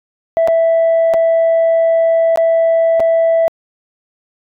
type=tone with dropouts; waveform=sine; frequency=659.3 Hz; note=E5; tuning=in tune; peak=-7 dBFS; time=0.37-3.48 s; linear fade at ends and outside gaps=0 ms; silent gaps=0.475-0.483 / 1.137-1.142 / 2.359-2.374 / 2.997-3.003 s; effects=tanh soft clip ceiling -7 dBFS